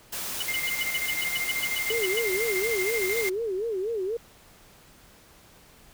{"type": "noise", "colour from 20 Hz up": "white", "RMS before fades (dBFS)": -33, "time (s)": [0.12, 3.3], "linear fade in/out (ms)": 10}
{"type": "tone bursts", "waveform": "sine", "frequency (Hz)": 2960, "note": "F#7", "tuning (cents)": 0, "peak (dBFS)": -27, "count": 14, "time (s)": [0.4, 2.194], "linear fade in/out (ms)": 5, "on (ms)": 26, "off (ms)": 110}
{"type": "tone with tremolo", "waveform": "sine", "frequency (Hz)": 2100, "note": "C7", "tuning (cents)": 6, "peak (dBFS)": -26, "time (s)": [0.48, 3.29], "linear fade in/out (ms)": 5, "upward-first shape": "square", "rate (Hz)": 13, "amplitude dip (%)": 55}
{"type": "tone with vibrato", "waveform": "sine", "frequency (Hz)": 415.3, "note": "G#4", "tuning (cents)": 0, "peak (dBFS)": -26, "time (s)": [1.9, 4.17], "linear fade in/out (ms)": 5, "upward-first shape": "sine", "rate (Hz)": 4.1, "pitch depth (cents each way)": 210}
{"effects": ["pink hiss -54 dBFS RMS until 5.93 s"]}